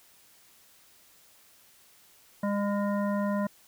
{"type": "harmonic tone with a mistuned harmonic", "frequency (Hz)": 202.8, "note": "G#3", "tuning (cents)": -41, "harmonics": [1, 3, 5, 7, 9], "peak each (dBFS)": [-27, -32, -36, -43, -44], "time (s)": [2.43, 3.47], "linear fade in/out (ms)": 5, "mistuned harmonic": 9, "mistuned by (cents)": 23, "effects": ["white hiss -59 dBFS RMS until 3.67 s"]}